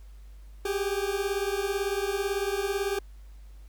40% pulse beating tone pair, 389 / 407 Hz, G4 / G#4, -13 / -35 cents, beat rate 18 Hz, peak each -29 dBFS, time 0.65-2.99 s, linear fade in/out 5 ms, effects added 50 Hz sine -44 dBFS peak until 3.68 s + pink hiss -64 dBFS RMS until 3.68 s

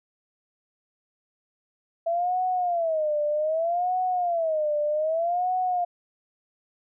sine tone with vibrato, 662 Hz, E5, 7 cents sharp, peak -22 dBFS, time 2.06-5.85 s, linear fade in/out 10 ms, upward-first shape sine, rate 0.64 Hz, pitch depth 190 cents each way, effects none

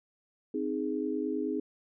sine chord, Ab major, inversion first, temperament equal, 261.6 / 311.1 / 415.3 Hz, C4 / Eb4 / Ab4, 0 / 0 / 0 cents, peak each -34 / -33 / -34 dBFS, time 0.54-1.6 s, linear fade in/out 5 ms, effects none

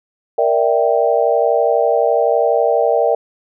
sine chord, E half-diminished seventh, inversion second, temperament equal, 466.2 / 587.3 / 659.3 / 784 Hz, Bb4 / D5 / E5 / G5, 0 / 0 / 0 / 0 cents, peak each -16 / -17 / -17 / -19 dBFS, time 0.38-3.15 s, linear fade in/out 5 ms, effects none

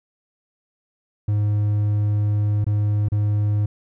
triangle tone with dropouts, 104.2 Hz, G#2, 6 cents sharp, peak -15 dBFS, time 1.28-3.66 s, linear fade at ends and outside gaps 5 ms, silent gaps 2.644-2.665 / 3.086-3.119 s, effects none

